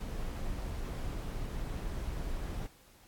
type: noise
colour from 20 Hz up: brown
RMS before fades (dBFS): -37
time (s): 0-2.67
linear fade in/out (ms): 10
effects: pink hiss -61 dBFS RMS until 3.07 s + AAC 64 kbps